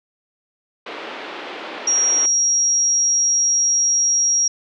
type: band-pass noise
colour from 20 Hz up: pink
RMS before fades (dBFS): -32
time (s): 0.86-2.26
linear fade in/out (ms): 5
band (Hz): 320 to 3600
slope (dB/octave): 24
type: tone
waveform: sine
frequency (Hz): 5650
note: F8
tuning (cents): +19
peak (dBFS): -14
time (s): 1.87-4.48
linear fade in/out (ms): 5
effects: none